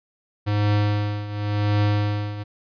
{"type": "tone with tremolo", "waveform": "square", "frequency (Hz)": 103.83, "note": "G#2", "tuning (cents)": 0, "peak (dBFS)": -17, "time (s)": [0.46, 2.44], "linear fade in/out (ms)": 20, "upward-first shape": "triangle", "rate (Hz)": 0.92, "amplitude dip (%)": 80, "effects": ["resampled to 11025 Hz"]}